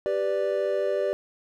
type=chord; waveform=triangle; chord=G major; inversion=none; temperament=equal; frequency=392 / 493.9 / 587.3 Hz; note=G4 / B4 / D5; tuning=0 / 0 / 0 cents; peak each=-26 / -28 / -24 dBFS; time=0.06-1.13 s; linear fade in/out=0 ms; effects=none